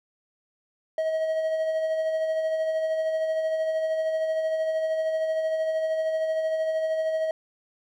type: tone with tremolo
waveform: triangle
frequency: 637 Hz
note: D#5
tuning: 41 cents sharp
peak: -20 dBFS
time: 0.98-7.31 s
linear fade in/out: 2 ms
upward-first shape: sine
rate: 13 Hz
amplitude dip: 35%
effects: none